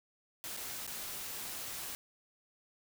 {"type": "noise with dropouts", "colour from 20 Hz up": "white", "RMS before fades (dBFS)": -42, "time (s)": [0.44, 1.95], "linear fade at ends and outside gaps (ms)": 0, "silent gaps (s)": [[0.566, 0.572], [0.866, 0.876]], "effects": []}